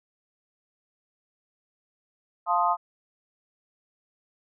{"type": "chord", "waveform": "sine", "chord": "F dominant seventh", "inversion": "none", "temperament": "equal", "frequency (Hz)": [698.5, 880, 1046.5, 1244.5], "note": ["F5", "A5", "C6", "Eb6"], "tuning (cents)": [0, 0, 0, 0], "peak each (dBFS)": -26, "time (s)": [2.46, 2.77], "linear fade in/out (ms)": 50, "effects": []}